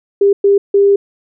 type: tone bursts at uneven times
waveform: sine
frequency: 400 Hz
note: G4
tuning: 35 cents sharp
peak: -6 dBFS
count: 3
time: 0.21-0.33 / 0.44-0.58 / 0.74-0.96 s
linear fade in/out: 5 ms
effects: none